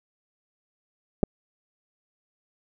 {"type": "clicks", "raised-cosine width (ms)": 2, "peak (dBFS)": -9, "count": 2, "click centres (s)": [1.231, 1.236], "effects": []}